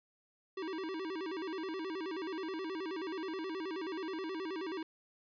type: tone with vibrato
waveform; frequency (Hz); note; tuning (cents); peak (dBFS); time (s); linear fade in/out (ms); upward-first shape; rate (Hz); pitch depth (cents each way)
square; 349.2; F4; 0; -38; 0.57-4.83; 5; square; 9.4; 160
effects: resampled to 11025 Hz